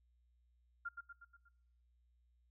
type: tone with echo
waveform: sine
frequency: 1396.9 Hz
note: F6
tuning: in tune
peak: -39 dBFS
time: 0.85-0.89 s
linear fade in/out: 10 ms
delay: 120 ms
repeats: 5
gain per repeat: -5 dB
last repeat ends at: 1.49 s
effects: noise-tail reverb RT60 1.0 s tail -26 dB re dry + added 60 Hz sine -70 dBFS peak until 2.5 s